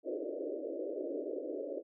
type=band-pass noise; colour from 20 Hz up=white; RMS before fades=-39 dBFS; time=0.03-1.83 s; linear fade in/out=50 ms; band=280 to 600 Hz; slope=96 dB/octave; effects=none